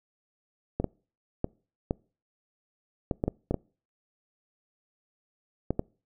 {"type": "clicks", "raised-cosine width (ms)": 2, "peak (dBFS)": -13, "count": 11, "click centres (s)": [0.8, 0.843, 1.444, 1.909, 3.112, 3.239, 3.28, 3.51, 3.543, 5.706, 5.794], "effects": ["noise-tail reverb RT60 0.4 s tail -26 dB re dry"]}